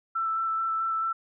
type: tone with vibrato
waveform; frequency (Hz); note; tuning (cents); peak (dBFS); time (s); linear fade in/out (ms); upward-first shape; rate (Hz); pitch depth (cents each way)
sine; 1329; E6; +14; -25; 0.15-1.13; 10; square; 4.6; 10
effects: none